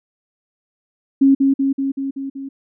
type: tone with echo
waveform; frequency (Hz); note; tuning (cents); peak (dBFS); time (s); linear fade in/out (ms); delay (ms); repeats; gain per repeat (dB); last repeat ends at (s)
sine; 272.6; C#4; -29; -8; 1.21-1.35; 10; 190; 6; -3; 2.49
effects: none